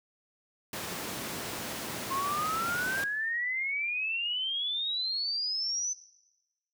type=noise; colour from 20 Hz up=pink; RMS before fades=-36 dBFS; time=0.73-3.04 s; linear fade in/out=2 ms
type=exponential sweep; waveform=sine; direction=up; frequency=1062 to 6130 Hz; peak=-29 dBFS; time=2.1-5.94 s; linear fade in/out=20 ms
effects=noise-tail reverb RT60 1.0 s tail -18 dB re dry + high-pass 150 Hz 12 dB/octave